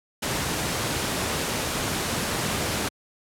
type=noise; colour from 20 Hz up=pink; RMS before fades=-26 dBFS; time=0.22-2.89 s; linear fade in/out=10 ms; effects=high-pass 80 Hz 12 dB/octave + low-pass 12000 Hz 12 dB/octave